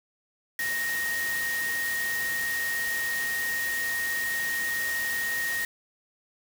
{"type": "tone in noise", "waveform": "sine", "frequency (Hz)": 1864.7, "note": "A#6", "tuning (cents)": 0, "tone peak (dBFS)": -27, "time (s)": [0.59, 5.65], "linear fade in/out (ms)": 2, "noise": "white", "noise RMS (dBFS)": -35, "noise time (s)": [0.59, 5.65], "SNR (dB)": 5, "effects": []}